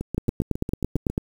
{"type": "two click trains", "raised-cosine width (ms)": 3, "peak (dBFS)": [-15, -9], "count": [9, 10], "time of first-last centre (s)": [[0.01, 1.1], [0.18, 1.179]], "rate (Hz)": [7.34, 9.01], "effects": ["7-bit"]}